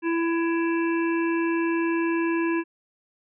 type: harmonic tone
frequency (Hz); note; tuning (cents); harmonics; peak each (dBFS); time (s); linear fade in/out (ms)
333.6; E4; +21; 1 / 3 / 5 / 7 / 8; -22 / -32 / -33 / -39 / -36; 0.02-2.64; 50
effects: none